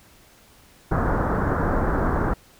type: low-pass noise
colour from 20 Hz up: pink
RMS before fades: -22 dBFS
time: 0.91-2.34 s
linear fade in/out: 10 ms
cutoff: 1600 Hz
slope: 48 dB/octave
effects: pink hiss -53 dBFS RMS until 2.59 s